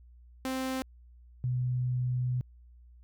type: tone pair in turn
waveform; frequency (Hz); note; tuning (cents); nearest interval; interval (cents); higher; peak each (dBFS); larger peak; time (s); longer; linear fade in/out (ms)
sawtooth / sine; 261.5 / 125.28; C4 / B2; -1 / +25; octave + minor second; 1274; first; -27; neither; 0.45-0.82 / 1.44-2.41; second; 0
effects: added 60 Hz sine -52 dBFS peak until 3.03 s